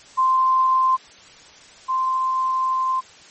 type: tone pair in turn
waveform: sine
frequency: 1042 / 1042 Hz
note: C6 / C6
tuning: -7 / -7 cents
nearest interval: unison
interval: 0 cents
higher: neither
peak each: -14 / -18 dBFS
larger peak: first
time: 0.17-0.97 / 1.88-3.01 s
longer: second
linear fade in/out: 20 ms
effects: white hiss -46 dBFS RMS until 3.3 s + MP3 32 kbps